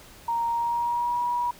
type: tone with pitch glide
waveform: sine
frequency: 932.3 to 965.2 Hz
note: A#5 to B5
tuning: 0 to -40 cents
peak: -23 dBFS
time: 0.28-1.51 s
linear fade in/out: 5 ms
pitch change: +60 cents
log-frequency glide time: 0.48-1.19 s
effects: pink hiss -49 dBFS RMS until 1.59 s